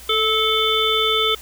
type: harmonic tone with a mistuned harmonic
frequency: 440 Hz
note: A4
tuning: in tune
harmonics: 1 / 3 / 5 / 7 / 8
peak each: -22 / -22 / -26 / -23 / -20 dBFS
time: 0.09-1.35 s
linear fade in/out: 5 ms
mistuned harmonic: 3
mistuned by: -26 cents
effects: added 60 Hz sine -43 dBFS peak until 1.41 s + white hiss -41 dBFS RMS until 1.41 s